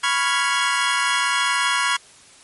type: chord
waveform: 25% pulse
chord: C# dominant seventh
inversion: third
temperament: equal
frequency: 987.8 / 1108.7 / 1396.9 / 1661.2 Hz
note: B5 / C#6 / E#6 / G#6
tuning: 0 / 0 / 0 / 0 cents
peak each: -20 dBFS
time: 0.03-1.97 s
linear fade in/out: 10 ms
effects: white hiss -48 dBFS RMS until 2.43 s + MP3 48 kbps